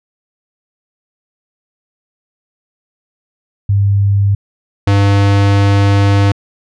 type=tone pair in turn; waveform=sine / square; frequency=100 / 100 Hz; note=G2 / G2; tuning=+35 / +35 cents; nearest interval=unison; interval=0 cents; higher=neither; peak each=-8 dBFS; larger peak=neither; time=3.69-4.35 / 4.87-6.32 s; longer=second; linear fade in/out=5 ms; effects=low-pass 5000 Hz 12 dB/octave